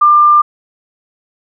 sine tone, 1194 Hz, D6, 28 cents sharp, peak -4 dBFS, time 0.01-0.42 s, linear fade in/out 10 ms, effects none

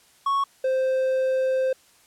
triangle tone pair in turn, 1107 / 522.4 Hz, C#6 / C5, -3 / -3 cents, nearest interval octave + minor second, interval 1300 cents, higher first, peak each -18 dBFS, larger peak neither, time 0.26-0.44 / 0.64-1.73 s, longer second, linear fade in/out 5 ms, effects white hiss -57 dBFS RMS until 2.06 s + low-pass 11000 Hz 12 dB/octave

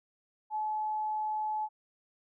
sine tone, 858 Hz, A5, 44 cents flat, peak -30 dBFS, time 0.5-1.69 s, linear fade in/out 50 ms, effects none

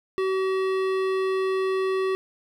sine tone with hard clipping, 380 Hz, F#4, 46 cents sharp, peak -24 dBFS, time 0.18-2.15 s, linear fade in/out 0 ms, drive 15 dB, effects none

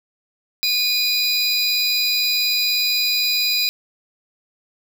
square tone cluster, 2453 / 3990 / 4908 Hz, D#7 / B7 / D#8, -25 / +17 / -25 cents, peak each -24 / -22 / -21 dBFS, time 0.63-3.69 s, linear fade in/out 0 ms, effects none

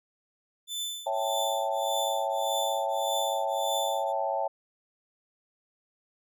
sawtooth tone with tremolo, 3520 Hz, A7, in tune, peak -27 dBFS, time 0.67-4.13 s, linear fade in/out 50 ms, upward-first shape triangle, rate 1.7 Hz, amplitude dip 100%
sine chord, A dominant seventh, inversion first, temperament equal, 554.4 / 659.3 / 784 / 880 Hz, C#5 / E5 / G5 / A5, 0 / 0 / 0 / 0 cents, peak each -32 dBFS, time 1.06-4.48 s, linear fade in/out 10 ms
effects none

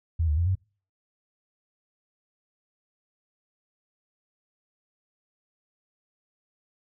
sine tone with pitch steps, 82.2 / 75 / 85.5 / 94.1 Hz, E2 / D2 / F2 / F#2, -4 / +37 / -36 / +30 cents, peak -21 dBFS, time 0.19-0.554 s, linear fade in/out 10 ms, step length 91 ms, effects noise-tail reverb RT60 0.4 s tail -26 dB re dry

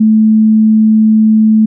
sine tone, 217.9 Hz, A3, 17 cents flat, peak -4 dBFS, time 0-1.66 s, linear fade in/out 10 ms, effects none

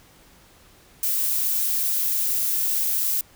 violet noise, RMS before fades -23 dBFS, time 1.03-3.21 s, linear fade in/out 2 ms, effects pink hiss -53 dBFS RMS until 3.35 s

